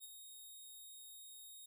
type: tone with ADSR envelope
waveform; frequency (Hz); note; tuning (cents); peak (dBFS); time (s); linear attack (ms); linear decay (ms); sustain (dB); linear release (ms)
5% pulse; 3729; A#7; 0; -40; 0-1.66; 41; 23; -5; 6
effects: none